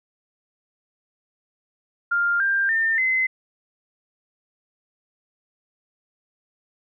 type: tone with pitch steps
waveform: sine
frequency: 1400 / 1589.7 / 1805.1 / 2050 Hz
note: F6 / G6 / A6 / C7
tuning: +4 / +24 / +44 / -36 cents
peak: -18 dBFS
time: 2.11-3.27 s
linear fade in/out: 10 ms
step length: 290 ms
effects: none